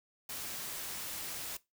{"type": "noise", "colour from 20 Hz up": "white", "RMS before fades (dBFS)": -41, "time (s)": [0.29, 1.57], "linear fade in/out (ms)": 5, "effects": ["noise-tail reverb RT60 0.2 s tail -19 dB re dry"]}